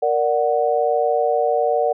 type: chord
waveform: sine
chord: Bb augmented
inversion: none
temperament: equal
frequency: 466.2 / 587.3 / 740 Hz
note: Bb4 / D5 / F#5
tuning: 0 / 0 / 0 cents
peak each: -20 dBFS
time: 0.02-1.93 s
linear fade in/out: 10 ms
effects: none